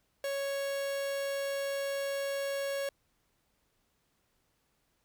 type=tone; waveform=45% pulse; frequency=554.4 Hz; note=C#5; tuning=in tune; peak=-32 dBFS; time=0.24-2.89 s; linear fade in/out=2 ms; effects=pink hiss -75 dBFS RMS until 5.04 s